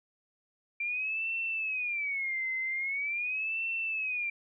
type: tone with vibrato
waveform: sine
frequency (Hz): 2356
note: D7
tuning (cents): +5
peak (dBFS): -30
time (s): 0.8-4.3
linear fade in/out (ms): 5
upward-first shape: sine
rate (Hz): 0.43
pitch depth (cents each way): 230
effects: none